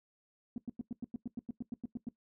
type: tone bursts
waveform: sine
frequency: 237.6 Hz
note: A#3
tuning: 33 cents sharp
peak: -34 dBFS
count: 14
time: 0.56-2.088 s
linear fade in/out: 2 ms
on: 20 ms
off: 96 ms
effects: noise-tail reverb RT60 0.1 s tail -18 dB re dry + tanh soft clip ceiling -31 dBFS